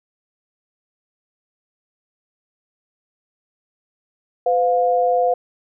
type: tone pair together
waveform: sine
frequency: 506.2 / 707 Hz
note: B4 / F5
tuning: +43 / +21 cents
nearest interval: tritone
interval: 578 cents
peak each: -17 dBFS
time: 4.46-5.34 s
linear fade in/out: 5 ms
effects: none